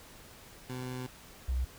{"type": "tone pair in turn", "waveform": ["20% pulse", "sine"], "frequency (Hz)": [127, 63.5], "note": ["B2", "B1"], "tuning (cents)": [49, 49], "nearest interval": "octave", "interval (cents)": 1200, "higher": "first", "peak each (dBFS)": [-32, -28], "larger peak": "second", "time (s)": [[0.69, 1.07], [1.48, 1.65]], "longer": "first", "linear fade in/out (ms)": 10, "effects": ["pink hiss -53 dBFS RMS until 1.78 s"]}